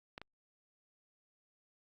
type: clicks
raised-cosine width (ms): 0.3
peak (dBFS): -28 / -30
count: 2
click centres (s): 0.179 / 0.216
effects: Opus 48 kbps